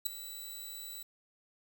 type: tone with ADSR envelope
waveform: 10% pulse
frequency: 3951 Hz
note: B7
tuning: in tune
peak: -19 dBFS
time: 0.05-1.03 s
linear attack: 13 ms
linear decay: 8 ms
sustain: -16 dB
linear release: 6 ms
effects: 9-bit